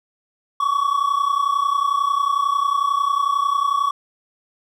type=tone pair together; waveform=triangle; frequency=1107.9 / 1139 Hz; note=C#6 / C#6; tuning=-1 / +47 cents; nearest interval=unison; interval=48 cents; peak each=-19 / -17 dBFS; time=0.6-3.91 s; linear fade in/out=5 ms; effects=none